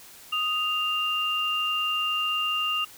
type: tone pair together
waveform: sine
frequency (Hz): 1244.5 / 2794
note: D#6 / F7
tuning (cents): 0 / 0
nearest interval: octave + major second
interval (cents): 1400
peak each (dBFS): -29 / -25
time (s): 0.32-2.85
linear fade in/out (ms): 10
effects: white hiss -48 dBFS RMS until 2.97 s